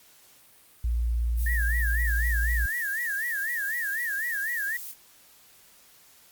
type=tone; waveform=sine; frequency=58.27 Hz; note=A#1; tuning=in tune; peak=-23 dBFS; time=0.84-2.66 s; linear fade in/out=5 ms
type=noise; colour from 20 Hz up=violet; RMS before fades=-38 dBFS; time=1.36-4.95 s; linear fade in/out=50 ms
type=tone with vibrato; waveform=sine; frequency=1760 Hz; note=A6; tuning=in tune; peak=-27 dBFS; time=1.46-4.77 s; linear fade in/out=5 ms; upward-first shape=sine; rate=4 Hz; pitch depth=170 cents each way
effects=white hiss -56 dBFS RMS until 6.31 s + Opus 48 kbps